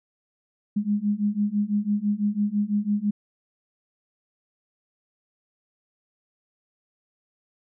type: beating tone pair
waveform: sine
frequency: 203.5 / 209.5 Hz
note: G#3 / G#3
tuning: -35 / +15 cents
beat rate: 6 Hz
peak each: -25 / -24 dBFS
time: 0.76-3.11 s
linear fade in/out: 10 ms
effects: none